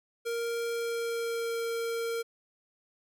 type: tone with pitch glide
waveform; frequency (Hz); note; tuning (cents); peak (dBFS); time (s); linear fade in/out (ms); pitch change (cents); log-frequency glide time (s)
square; 466.2 to 461.6; A#4 to A#4; 0 to -17; -31; 0.25-2.23; 20; -17; 0.71-1.64
effects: none